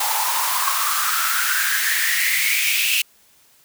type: noise with high-pass filter sweep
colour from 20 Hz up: white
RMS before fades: -20 dBFS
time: 0-3.02 s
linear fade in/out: 5 ms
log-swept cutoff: 830 to 2700 Hz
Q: 7.4
effects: white hiss -55 dBFS RMS until 3.64 s